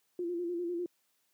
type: tone with vibrato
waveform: sine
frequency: 347.5 Hz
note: F4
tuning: 9 cents flat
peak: -32 dBFS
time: 0.19-0.86 s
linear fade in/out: 2 ms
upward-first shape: square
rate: 10 Hz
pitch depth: 41 cents each way
effects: white hiss -75 dBFS RMS until 1.33 s + high-pass 150 Hz 12 dB/octave